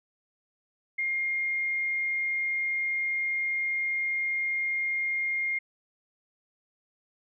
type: tone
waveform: sine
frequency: 2125 Hz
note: C7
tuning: 26 cents sharp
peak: -26 dBFS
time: 0.98-5.59 s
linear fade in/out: 10 ms
effects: none